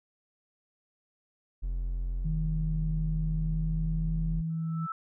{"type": "tone", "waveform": "triangle", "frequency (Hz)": 43.65, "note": "F1", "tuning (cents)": 0, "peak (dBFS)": -27, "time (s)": [1.62, 4.42], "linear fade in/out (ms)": 20}
{"type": "tone with pitch glide", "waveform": "sine", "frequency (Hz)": [157.7, 162.23], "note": ["D#3", "E3"], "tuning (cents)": [24, -27], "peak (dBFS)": -29, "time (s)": [2.24, 4.87], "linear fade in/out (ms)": 20, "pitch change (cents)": 49, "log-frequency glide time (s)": [3.23, 4.46]}
{"type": "tone with exponential growth", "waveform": "sine", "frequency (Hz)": 1318.5, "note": "E6", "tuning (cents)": 0, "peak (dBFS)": -30, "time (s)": [4.5, 4.92], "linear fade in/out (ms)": 2, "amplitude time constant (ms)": 91}
{"effects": []}